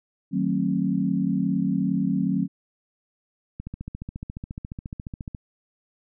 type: chord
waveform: sine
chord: D# diminished seventh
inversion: none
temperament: just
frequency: 155.56 / 186.68 / 224 / 268.8 Hz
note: D#3 / F#3 / A3 / C4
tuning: 0 / +16 / +31 / +47 cents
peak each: -30 / -24 / -28 / -26 dBFS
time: 0.31-2.48 s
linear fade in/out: 50 ms
type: click train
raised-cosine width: 5 ms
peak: -21 dBFS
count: 26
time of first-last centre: 3.6-5.348 s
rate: 14.3 Hz
effects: none